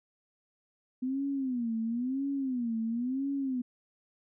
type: tone with vibrato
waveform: sine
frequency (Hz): 250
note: B3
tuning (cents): +21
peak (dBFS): -29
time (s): 1.02-3.62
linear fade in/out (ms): 10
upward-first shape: sine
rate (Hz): 0.98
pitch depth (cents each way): 190
effects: none